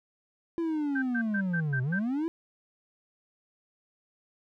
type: linear two-way sweep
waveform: triangle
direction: down then up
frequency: 340 to 123.47 to 340 Hz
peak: -25 dBFS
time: 0.58-2.28 s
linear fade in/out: 0 ms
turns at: 1.82 s
type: tone bursts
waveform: sine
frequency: 1563 Hz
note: G6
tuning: 6 cents flat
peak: -29 dBFS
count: 6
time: 0.95-1.994 s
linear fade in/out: 10 ms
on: 74 ms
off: 120 ms
effects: none